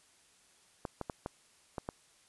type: clicks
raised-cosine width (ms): 1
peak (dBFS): -22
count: 6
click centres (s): 0.852 / 1.013 / 1.098 / 1.261 / 1.782 / 1.889
effects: white hiss -65 dBFS RMS until 2.28 s + resampled to 24000 Hz